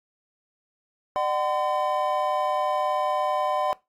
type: tone cluster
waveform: triangle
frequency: 602 / 753 / 1023 Hz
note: D5 / F#5 / C6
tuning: +43 / +30 / -39 cents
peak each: -25 dBFS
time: 1.16-3.73 s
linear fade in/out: 0 ms
effects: noise-tail reverb RT60 0.2 s tail -20 dB re dry + AAC 48 kbps